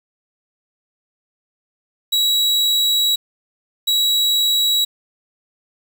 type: tone bursts at uneven times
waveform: 40% pulse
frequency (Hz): 3886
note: B7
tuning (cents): -29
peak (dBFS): -13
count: 2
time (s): 2.12-3.16 / 3.87-4.85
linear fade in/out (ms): 10
effects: 7-bit